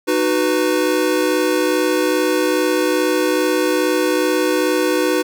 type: chord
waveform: square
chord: B major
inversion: first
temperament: equal with one note detuned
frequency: 307.6 / 370 / 493.9 Hz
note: D#4 / F#4 / B4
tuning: -20 / 0 / 0 cents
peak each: -20 / -20 / -20 dBFS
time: 0.07-5.23 s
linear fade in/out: 20 ms
effects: none